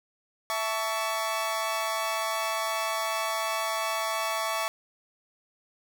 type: chord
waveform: sawtooth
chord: A major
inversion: second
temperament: equal with one note detuned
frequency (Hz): 659.3 / 880 / 1124.2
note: E5 / A5 / C#6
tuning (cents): 0 / 0 / +24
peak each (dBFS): -28 / -30 / -27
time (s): 0.5-4.68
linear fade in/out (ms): 0
effects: none